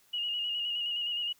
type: tone with vibrato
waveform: sine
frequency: 2875 Hz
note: F7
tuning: 50 cents sharp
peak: -30 dBFS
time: 0.13-1.33 s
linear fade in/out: 10 ms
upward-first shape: square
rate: 9.6 Hz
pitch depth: 28 cents each way
effects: white hiss -65 dBFS RMS until 1.39 s